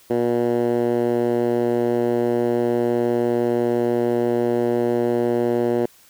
10% pulse tone with band-pass filter, 119.6 Hz, A#2, 45 cents sharp, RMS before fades -20 dBFS, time 0.1-5.86 s, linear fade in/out 5 ms, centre 380 Hz, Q 1.5, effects white hiss -52 dBFS RMS until 6.09 s

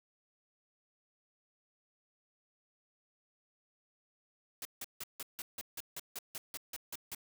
white noise bursts, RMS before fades -42 dBFS, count 14, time 4.62-7.148 s, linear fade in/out 2 ms, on 32 ms, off 160 ms, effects none

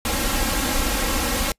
pink noise with comb filter, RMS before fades -22 dBFS, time 0.05-1.52 s, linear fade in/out 2 ms, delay 3.7 ms, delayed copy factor +0.8, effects noise-tail reverb RT60 0.1 s tail -25 dB re dry + resampled to 32000 Hz

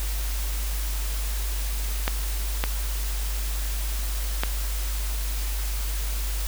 clicks, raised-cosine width 0.3 ms, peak -7 dBFS, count 3, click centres 2.079 / 2.639 / 4.435 s, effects added 50 Hz sine -25 dBFS peak until 6.47 s + white hiss -35 dBFS RMS until 6.47 s

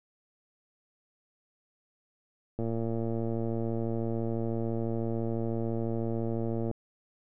click train, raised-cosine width 2 ms, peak -20 dBFS, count 471, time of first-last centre 2.59-6.713 s, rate 114 Hz, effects none

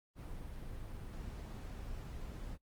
brown noise, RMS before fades -45 dBFS, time 0.15-2.58 s, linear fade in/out 50 ms, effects noise-tail reverb RT60 0.1 s tail -22 dB re dry + Opus 32 kbps

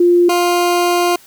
sine / 20% pulse tone pair in turn, 350 / 351.3 Hz, F4 / F4, +4 / +10 cents, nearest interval unison, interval 6 cents, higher second, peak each -7 dBFS, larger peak neither, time 0-0.29 / 0.29-1.16 s, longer second, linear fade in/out 5 ms, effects white hiss -45 dBFS RMS until 1.26 s

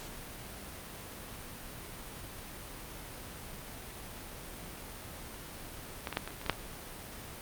clicks, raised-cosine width 0.3 ms, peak -18 / -20 / -13 / -23 / -30 / -27 / -22 / -9 / -30 dBFS, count 9, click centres 6.072 / 6.127 / 6.171 / 6.276 / 6.306 / 6.415 / 6.463 / 6.497 / 6.529 s, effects pink hiss -45 dBFS RMS until 7.41 s + Opus 48 kbps

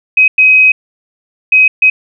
sine tone bursts at uneven times, 2529 Hz, D#7, 28 cents sharp, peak -3 dBFS, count 4, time 0.17-0.28 / 0.38-0.72 / 1.52-1.68 / 1.82-1.9 s, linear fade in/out 5 ms, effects none

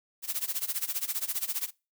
blue noise with tremolo, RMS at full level -29 dBFS, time 0.22-1.71 s, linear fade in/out 50 ms, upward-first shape sine, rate 15 Hz, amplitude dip 90%, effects noise-tail reverb RT60 0.3 s tail -24 dB re dry

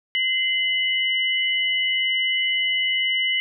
sine tone pair together, 2059 / 2960 Hz, C7 / F#7, -28 / 0 cents, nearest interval tritone, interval 628 cents, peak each -22 dBFS, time 0.15-3.4 s, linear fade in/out 0 ms, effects none

